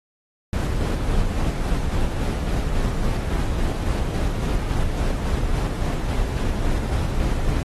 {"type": "noise with tremolo", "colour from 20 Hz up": "brown", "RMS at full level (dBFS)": -21, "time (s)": [0.53, 7.63], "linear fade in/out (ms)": 2, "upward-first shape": "square", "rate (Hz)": 3.6, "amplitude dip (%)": 25, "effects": ["AAC 32 kbps"]}